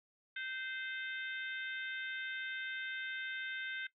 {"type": "harmonic tone", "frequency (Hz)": 519, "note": "C5", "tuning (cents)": -14, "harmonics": [3, 4, 5, 6, 7], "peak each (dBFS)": [-41, -46, -51, -51, -49], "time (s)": [0.36, 3.87], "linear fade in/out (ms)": 5, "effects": ["noise-tail reverb RT60 0.1 s tail -17 dB re dry"]}